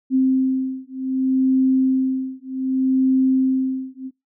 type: beating tone pair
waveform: sine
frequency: 261.7 / 262.35 Hz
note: C4 / C4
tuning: 0 / +5 cents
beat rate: 0.65 Hz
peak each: -19 dBFS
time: 0.1-4.11 s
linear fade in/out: 50 ms
effects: noise-tail reverb RT60 0.2 s tail -22 dB re dry